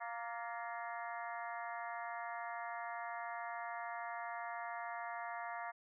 harmonic tone with a mistuned harmonic, 233.1 Hz, A#3, in tune, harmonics 3 / 4 / 5 / 6 / 7 / 8 / 9, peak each -45 / -47 / -49 / -51 / -52 / -53 / -54 dBFS, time 0-5.72 s, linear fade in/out 20 ms, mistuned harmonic 7, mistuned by +75 cents, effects none

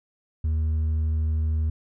triangle tone with hard clipping, 78.2 Hz, D#2, 9 cents sharp, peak -20 dBFS, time 0.44-1.7 s, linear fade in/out 5 ms, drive 1 dB, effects none

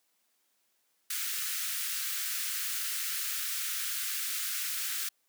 white high-pass noise, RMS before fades -34 dBFS, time 1.1-5.09 s, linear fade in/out 5 ms, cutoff 1300 Hz, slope 48 dB/octave, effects white hiss -74 dBFS RMS until 5.28 s + high-pass 200 Hz 12 dB/octave

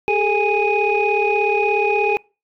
sine tone cluster, 401.6 / 438.3 / 823 / 2488 Hz, G4 / A4 / G#5 / D#7, +42 / -7 / -16 / -1 cents, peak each -20 dBFS, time 0.08-2.17 s, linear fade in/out 0 ms, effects noise-tail reverb RT60 0.3 s tail -25 dB re dry + tanh soft clip ceiling -7 dBFS

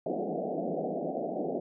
white band-pass noise, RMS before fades -33 dBFS, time 0.06-1.6 s, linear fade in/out 5 ms, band 160 to 740 Hz, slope 96 dB/octave, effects none

